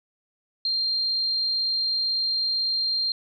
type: tone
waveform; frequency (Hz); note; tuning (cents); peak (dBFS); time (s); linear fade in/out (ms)
sine; 4186; C8; 0; -22; 0.65-3.12; 2
effects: none